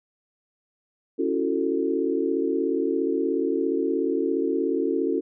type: chord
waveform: sine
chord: F# minor seventh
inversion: second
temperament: just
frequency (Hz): 277.5 / 333 / 370 / 444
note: C#4 / E4 / F#4 / A4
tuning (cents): +2 / +18 / 0 / +16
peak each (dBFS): -27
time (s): 1.18-5.21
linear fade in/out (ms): 20
effects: none